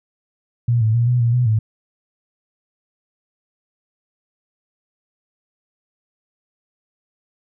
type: tone with pitch steps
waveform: sine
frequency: 119.1 / 109.9 / 118.4 / 123.3 / 117.6 / 123.9 / 109.5 Hz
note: A#2 / A2 / A#2 / B2 / A#2 / B2 / A2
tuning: +38 / -2 / +27 / -2 / +16 / +6 / -8 cents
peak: -13 dBFS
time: 0.68-1.59 s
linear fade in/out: 5 ms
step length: 130 ms
effects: none